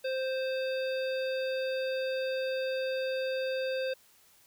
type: harmonic tone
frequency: 523.3 Hz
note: C5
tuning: in tune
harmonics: 1 / 3 / 5 / 7 / 9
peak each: -30 / -41 / -42 / -45 / -47 dBFS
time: 0.04-3.94 s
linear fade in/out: 10 ms
effects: white hiss -62 dBFS RMS until 4.46 s